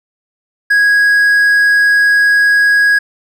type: tone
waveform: triangle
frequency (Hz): 1655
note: G#6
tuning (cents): -6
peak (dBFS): -5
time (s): 0.7-2.99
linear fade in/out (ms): 10
effects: none